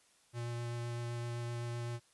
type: tone with vibrato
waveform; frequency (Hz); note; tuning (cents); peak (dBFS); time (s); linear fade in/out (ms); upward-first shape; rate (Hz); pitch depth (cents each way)
square; 118.9; A#2; +35; -38; 0.33-2; 50; sine; 7.8; 9
effects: white hiss -68 dBFS RMS until 2.13 s + resampled to 24000 Hz